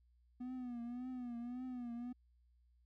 triangle tone with vibrato, 245.5 Hz, B3, 10 cents flat, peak -40 dBFS, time 0.4-2.13 s, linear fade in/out 10 ms, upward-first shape triangle, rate 1.8 Hz, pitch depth 88 cents each way, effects added 60 Hz sine -68 dBFS peak until 2.85 s

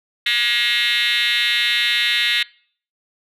sine tone with frequency modulation, 2845 Hz, F7, 31 cents sharp, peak -13 dBFS, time 0.26-2.43 s, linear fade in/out 5 ms, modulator 234 Hz, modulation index 4.8, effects noise-tail reverb RT60 0.5 s tail -24 dB re dry + tanh soft clip ceiling -14 dBFS

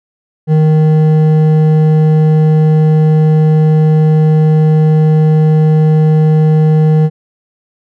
sine tone with hard clipping, 155.56 Hz, D#3, in tune, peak -7 dBFS, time 0.47-7.1 s, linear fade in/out 50 ms, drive 8 dB, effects none

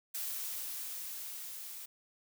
blue noise with level ramp, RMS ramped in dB -38 to -46 dBFS, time 0.14-1.86 s, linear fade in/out 10 ms, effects none

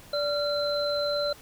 sine tone cluster, 583 / 1378 / 4065 Hz, D5 / F6 / B7, -13 / -24 / +49 cents, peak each -26 / -35 / -31 dBFS, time 0.13-1.33 s, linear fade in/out 5 ms, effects pink hiss -50 dBFS RMS until 1.41 s

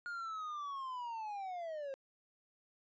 triangle linear sweep, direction down, 1433 to 530 Hz, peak -38 dBFS, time 0.06-1.94 s, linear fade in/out 0 ms, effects resampled to 16000 Hz

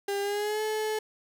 35% pulse tone with pitch glide, 400.4 to 431.6 Hz, G4 to A4, +37 to -33 cents, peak -26 dBFS, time 0.08-0.99 s, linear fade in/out 5 ms, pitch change +130 cents, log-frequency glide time 0.21-0.62 s, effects none

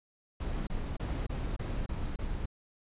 brown noise bursts, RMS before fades -34 dBFS, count 7, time 0.4-2.458 s, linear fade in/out 5 ms, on 270 ms, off 28 ms, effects resampled to 8000 Hz

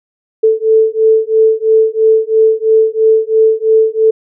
sine beating tone pair, 439.8 / 442.8 Hz, A4 / A4, -1 / +11 cents, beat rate 3 Hz, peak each -10 dBFS, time 0.43-4.11 s, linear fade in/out 10 ms, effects none

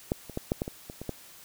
clicks, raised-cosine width 2 ms, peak -12 / -27 / -17 / -12 / -15 / -21 / -26 / -24 / -18 dBFS, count 9, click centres 0.119 / 0.297 / 0.374 / 0.519 / 0.619 / 0.679 / 0.899 / 1.016 / 1.093 s, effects white hiss -51 dBFS RMS until 1.44 s

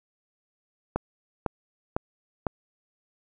click train, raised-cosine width 1 ms, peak -11 dBFS, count 4, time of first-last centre 0.96-2.468 s, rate 1.99 Hz, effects none

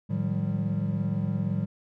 triangle tone cluster, 109.6 / 153.7 / 179.7 / 197.1 Hz, A2 / D#3 / F3 / G3, -6 / -21 / +50 / +10 cents, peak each -29 dBFS, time 0.09-1.66 s, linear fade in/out 20 ms, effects none

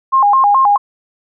sine tone with vibrato, 932.3 Hz, A#5, in tune, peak -7 dBFS, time 0.12-0.78 s, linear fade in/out 20 ms, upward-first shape square, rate 4.7 Hz, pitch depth 230 cents each way, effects none

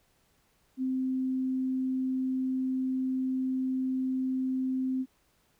sine tone, 260 Hz, C4, 11 cents flat, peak -27 dBFS, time 0.77-5.06 s, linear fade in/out 50 ms, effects pink hiss -69 dBFS RMS until 5.59 s

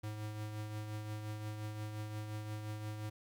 square tone with tremolo, 106.7 Hz, G#2, 47 cents sharp, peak -39 dBFS, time 0.03-3.1 s, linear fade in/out 10 ms, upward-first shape triangle, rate 5.7 Hz, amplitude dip 45%, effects 13-bit

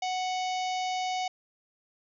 harmonic tone with a mistuned harmonic, 740 Hz, F#5, in tune, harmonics 1 / 3 / 4 / 5 / 6 / 7 / 8 / 9, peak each -29 / -39 / -41 / -43 / -45 / -46 / -47 / -48 dBFS, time 0.02-1.28 s, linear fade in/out 5 ms, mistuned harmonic 6, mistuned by +42 cents, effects none

